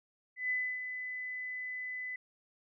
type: tone with ADSR envelope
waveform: sine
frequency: 2006 Hz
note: B6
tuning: 26 cents sharp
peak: -29 dBFS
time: 0.36-2.16 s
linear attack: 140 ms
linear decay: 290 ms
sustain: -8 dB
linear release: 4 ms
effects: none